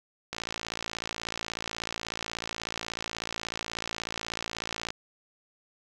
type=click train; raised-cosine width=0.2 ms; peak=-15 dBFS; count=259; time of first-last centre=0.33-4.904 s; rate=56.4 Hz; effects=none